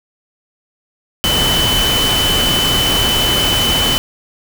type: tone in noise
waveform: sine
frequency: 3023 Hz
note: F#7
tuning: 36 cents sharp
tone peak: -14 dBFS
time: 1.24-3.98 s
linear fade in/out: 0 ms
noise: pink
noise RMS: -17 dBFS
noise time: 1.24-3.98 s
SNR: 0 dB
effects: none